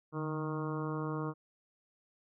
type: harmonic tone with a mistuned harmonic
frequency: 155.56 Hz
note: D#3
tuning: in tune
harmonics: 1 / 2 / 3 / 4 / 5 / 6 / 7 / 8 / 9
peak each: -37 / -39 / -41 / -49 / -52 / -48 / -44 / -47 / -51 dBFS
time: 0.12-1.34 s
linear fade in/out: 50 ms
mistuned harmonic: 1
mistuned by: -61 cents
effects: none